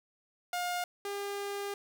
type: tone pair in turn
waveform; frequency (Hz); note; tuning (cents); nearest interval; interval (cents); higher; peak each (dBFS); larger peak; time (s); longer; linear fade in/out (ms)
sawtooth; 711 / 402.6; F5 / G4; +31 / +46; minor seventh; 985; first; -28 / -31; first; 0.53-0.84 / 1.05-1.74; second; 2
effects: 10-bit